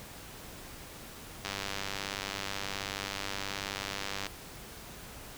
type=click train; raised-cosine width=0.2 ms; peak=-17 dBFS; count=279; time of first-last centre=1.45-4.267 s; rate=98.7 Hz; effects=pink hiss -47 dBFS RMS until 5.37 s